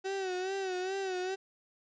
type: tone with vibrato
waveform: 35% pulse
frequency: 377.2 Hz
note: F#4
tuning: 33 cents sharp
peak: -31 dBFS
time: 0.04-1.36 s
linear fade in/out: 20 ms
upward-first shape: sine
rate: 2.4 Hz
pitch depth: 67 cents each way
effects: resampled to 16000 Hz + 11-bit